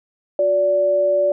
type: tone pair together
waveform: sine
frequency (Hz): 363.4 / 579.7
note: F#4 / D5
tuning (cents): -31 / -23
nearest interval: minor sixth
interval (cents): 808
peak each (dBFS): -25 / -14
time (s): 0.39-1.32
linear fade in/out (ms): 2
effects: none